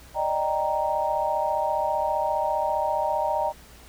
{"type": "chord", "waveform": "sine", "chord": "Eb major seventh", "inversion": "third", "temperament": "equal", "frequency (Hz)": [587.3, 622.3, 784, 932.3], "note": ["D5", "Eb5", "G5", "Bb5"], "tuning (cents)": [0, 0, 0, 0], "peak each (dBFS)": [-30, -28, -28, -26], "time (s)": [0.14, 3.53], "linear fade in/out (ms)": 50, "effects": ["added 60 Hz sine -49 dBFS peak until 3.88 s", "pink hiss -50 dBFS RMS until 3.88 s"]}